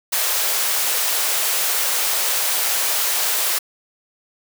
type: high-pass noise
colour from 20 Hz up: white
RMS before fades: -20 dBFS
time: 0.12-3.59 s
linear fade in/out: 10 ms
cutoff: 450 Hz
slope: 24 dB/octave
effects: none